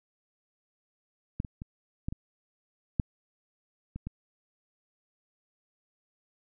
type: clicks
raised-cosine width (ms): 5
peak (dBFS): -17 / -27 / -26 / -19 / -24 / -12 / -25 / -23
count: 8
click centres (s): 1.401 / 1.448 / 1.619 / 2.085 / 2.125 / 2.998 / 3.96 / 4.07
effects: none